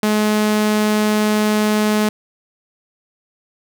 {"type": "tone", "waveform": "sawtooth", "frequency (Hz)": 212.4, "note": "G#3", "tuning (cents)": 39, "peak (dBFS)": -10, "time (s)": [0.03, 2.09], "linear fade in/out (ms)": 2, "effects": []}